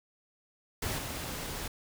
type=noise with level steps; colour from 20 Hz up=pink; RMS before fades=-34 / -38 dBFS; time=0.82-1.68 s; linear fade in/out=5 ms; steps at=0.98 s; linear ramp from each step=5 ms; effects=none